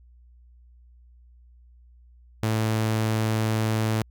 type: tone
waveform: sawtooth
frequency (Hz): 110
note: A2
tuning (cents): 0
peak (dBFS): -18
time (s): 2.43-4.02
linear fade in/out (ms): 0
effects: added 60 Hz sine -50 dBFS peak until 4.1 s